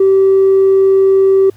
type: tone with tanh clipping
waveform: triangle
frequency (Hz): 386.3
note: G4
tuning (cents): -25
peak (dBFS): -6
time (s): 0-1.5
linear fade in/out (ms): 5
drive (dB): 5
effects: added 104 Hz sine -41 dBFS peak until 1.56 s + pink hiss -50 dBFS RMS until 1.56 s